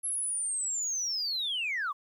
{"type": "linear sweep", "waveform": "sine", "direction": "down", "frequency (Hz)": [11175, 1062], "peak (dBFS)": -28, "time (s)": [0.03, 1.93], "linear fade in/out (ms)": 20, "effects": ["tanh soft clip ceiling -26 dBFS", "11-bit"]}